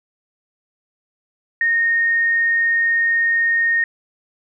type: tone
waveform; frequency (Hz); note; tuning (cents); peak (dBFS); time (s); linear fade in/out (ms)
sine; 1848; A#6; -16; -14; 1.61-3.84; 2
effects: none